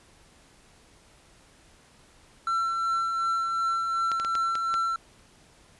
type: tone with tremolo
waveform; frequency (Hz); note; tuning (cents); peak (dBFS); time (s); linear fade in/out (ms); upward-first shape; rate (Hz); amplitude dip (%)
triangle; 1348; E6; +38; -21; 2.47-4.96; 2; triangle; 2.7; 35
type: clicks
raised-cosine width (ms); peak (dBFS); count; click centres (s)
0.2; -17; 6; 4.117 / 4.199 / 4.248 / 4.353 / 4.554 / 4.741
effects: pink hiss -57 dBFS RMS until 5.79 s + resampled to 24000 Hz